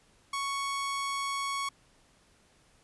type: tone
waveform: sawtooth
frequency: 1110 Hz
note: C#6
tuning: 2 cents sharp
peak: -27 dBFS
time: 0.33-1.69 s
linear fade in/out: 5 ms
effects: pink hiss -64 dBFS RMS until 2.83 s + resampled to 24000 Hz